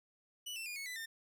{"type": "tone with pitch steps", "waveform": "sawtooth", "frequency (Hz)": [2956, 2680, 2429, 2202, 1995.8, 1809.2], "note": ["F#7", "E7", "D#7", "C#7", "B6", "A6"], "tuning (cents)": [-2, 28, -42, -12, 18, 48], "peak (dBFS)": -38, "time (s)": [0.46, 1.06], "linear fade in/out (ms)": 10, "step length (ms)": 100, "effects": ["13-bit"]}